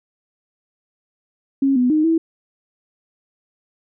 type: tone with pitch steps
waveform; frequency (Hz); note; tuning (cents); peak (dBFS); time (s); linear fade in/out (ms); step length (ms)
sine; 272.9 / 248.9 / 308.5 / 326.6; C#4 / B3 / D#4 / E4; -27 / +14 / -15 / -16; -13; 1.62-2.18; 5; 140
effects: none